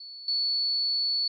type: tone with level steps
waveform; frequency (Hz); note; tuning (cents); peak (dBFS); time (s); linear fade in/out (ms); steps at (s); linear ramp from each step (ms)
sine; 4435; C#8; 0; -40 / -24; 0-1.28; 5; 0.28; 2
effects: none